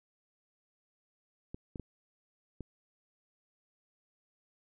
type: clicks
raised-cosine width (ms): 3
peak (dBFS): -28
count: 4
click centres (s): 1.545 / 1.758 / 1.797 / 2.607
effects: none